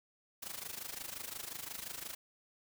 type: noise with amplitude modulation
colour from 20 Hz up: white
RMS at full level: -41 dBFS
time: 0.42-2.15 s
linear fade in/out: 10 ms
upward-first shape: sine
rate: 25.7 Hz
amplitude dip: 80%
effects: none